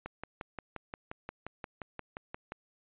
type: click train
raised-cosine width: 0.5 ms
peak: -24 dBFS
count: 15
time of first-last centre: 0.06-2.52 s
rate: 5.69 Hz
effects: resampled to 8000 Hz